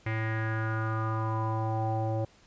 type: tone with low-pass filter sweep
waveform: square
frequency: 110.7 Hz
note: A2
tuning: 11 cents sharp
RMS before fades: -30 dBFS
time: 0.06-2.25 s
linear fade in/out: 5 ms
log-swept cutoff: 2100 to 640 Hz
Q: 5.4
effects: pink hiss -60 dBFS RMS until 2.46 s + resampled to 16000 Hz